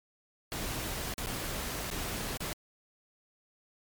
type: noise with dropouts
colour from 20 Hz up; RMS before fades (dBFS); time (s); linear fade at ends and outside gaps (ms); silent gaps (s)
pink; -36; 0.52-2.53; 0; 1.138-1.18 / 1.261-1.27 / 1.902-1.912 / 2.372-2.405
effects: MP3 96 kbps